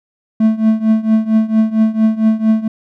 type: tone with tremolo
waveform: triangle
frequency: 220 Hz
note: A3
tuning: in tune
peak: -4 dBFS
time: 0.4-2.68 s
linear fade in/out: 5 ms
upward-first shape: triangle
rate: 4.4 Hz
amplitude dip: 90%
effects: none

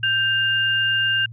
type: tone pair together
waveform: sine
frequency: 1568 / 2808 Hz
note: G6 / F7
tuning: 0 / +9 cents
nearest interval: minor seventh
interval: 1009 cents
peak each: -20 dBFS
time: 0.03-1.26 s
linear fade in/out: 5 ms
effects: added 114 Hz sine -35 dBFS peak until 1.32 s

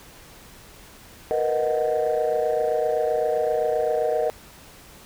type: chord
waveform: sine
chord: B major seventh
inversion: third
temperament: equal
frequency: 466.2 / 493.9 / 622.3 / 740 Hz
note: A#4 / B4 / D#5 / F#5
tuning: 0 / 0 / 0 / 0 cents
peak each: -23 / -27 / -23 / -27 dBFS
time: 1.31-4.3 s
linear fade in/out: 0 ms
effects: tanh soft clip ceiling -14 dBFS + pink hiss -47 dBFS RMS until 5.05 s

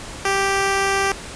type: tone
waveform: 10% pulse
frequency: 392 Hz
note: G4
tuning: in tune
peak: -9 dBFS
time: 0.25-1.12 s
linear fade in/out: 2 ms
effects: pink hiss -34 dBFS RMS until 1.35 s + resampled to 22050 Hz

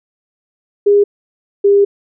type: tone pair in turn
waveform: sine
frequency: 407.4 / 402 Hz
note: G#4 / G4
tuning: -33 / +44 cents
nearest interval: unison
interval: 23 cents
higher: first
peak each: -6 dBFS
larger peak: neither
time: 0.86-1.04 / 1.64-1.85 s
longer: second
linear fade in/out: 10 ms
effects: none

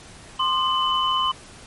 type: tone cluster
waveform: sine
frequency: 1047 / 1209 / 3008 Hz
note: C6 / D6 / F#7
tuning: +1 / +50 / +28 cents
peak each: -21 / -28 / -23 dBFS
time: 0.39-1.32 s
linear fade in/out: 10 ms
effects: pink hiss -44 dBFS RMS until 1.66 s + MP3 48 kbps

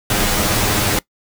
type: noise with comb filter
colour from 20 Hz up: pink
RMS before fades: -17 dBFS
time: 0.1-0.99 s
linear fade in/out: 2 ms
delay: 9.7 ms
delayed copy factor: +0.7
effects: noise-tail reverb RT60 0.1 s tail -21 dB re dry

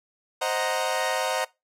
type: chord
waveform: sawtooth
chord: C half-diminished seventh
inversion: none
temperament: equal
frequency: 523.3 / 622.3 / 740 / 932.3 Hz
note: C5 / Eb5 / Gb5 / Bb5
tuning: 0 / 0 / 0 / 0 cents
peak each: -26 dBFS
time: 0.41-1.45 s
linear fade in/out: 10 ms
effects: noise-tail reverb RT60 0.2 s tail -20 dB re dry + low-pass 12000 Hz 12 dB/octave

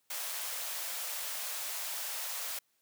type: high-pass noise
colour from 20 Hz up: white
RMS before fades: -38 dBFS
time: 0.1-2.59 s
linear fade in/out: 5 ms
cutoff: 500 Hz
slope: 48 dB/octave
effects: white hiss -75 dBFS RMS until 2.81 s + high-pass 80 Hz 12 dB/octave

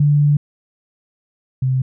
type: tone pair in turn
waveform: sine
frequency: 146.2 / 130.25 Hz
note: D3 / C3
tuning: -7 / -7 cents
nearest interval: major second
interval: 200 cents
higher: first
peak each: -10 / -14 dBFS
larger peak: first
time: 0-0.37 / 1.62-1.82 s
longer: first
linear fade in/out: 5 ms
effects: none

